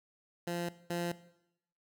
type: tone pair in turn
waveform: 15% pulse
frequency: 172.9 / 172.9 Hz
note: F3 / F3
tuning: -17 / -17 cents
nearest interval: unison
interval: 0 cents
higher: neither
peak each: -28 / -27 dBFS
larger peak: second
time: 0.47-0.69 / 0.9-1.12 s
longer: neither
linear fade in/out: 5 ms
effects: noise-tail reverb RT60 0.8 s tail -17 dB re dry